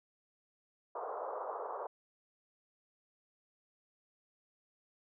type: band-pass noise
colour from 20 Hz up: pink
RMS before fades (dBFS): -41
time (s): 0.95-1.87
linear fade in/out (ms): 5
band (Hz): 440 to 1200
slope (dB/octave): 48
effects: none